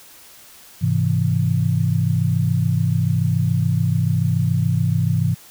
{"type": "chord", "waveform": "sine", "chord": "Ab augmented", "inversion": "none", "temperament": "equal", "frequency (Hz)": [103.83, 130.81, 164.81], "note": ["Ab2", "C3", "E3"], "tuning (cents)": [0, 0, 0], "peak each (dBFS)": [-20, -20, -20], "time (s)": [0.81, 5.35], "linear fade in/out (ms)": 20, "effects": ["white hiss -45 dBFS RMS until 5.5 s"]}